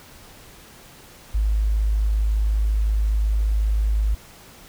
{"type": "tone", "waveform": "sine", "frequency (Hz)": 52.7, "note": "G#1", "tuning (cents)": 26, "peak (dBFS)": -17, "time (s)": [1.34, 4.15], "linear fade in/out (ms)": 10, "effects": ["pink hiss -46 dBFS RMS until 4.68 s"]}